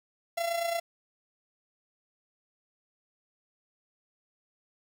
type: tone with amplitude modulation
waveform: 45% pulse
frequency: 679 Hz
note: F5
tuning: 49 cents flat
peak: -26 dBFS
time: 0.37-0.8 s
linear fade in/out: 10 ms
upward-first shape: sine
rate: 28.9 Hz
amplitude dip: 55%
effects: 9-bit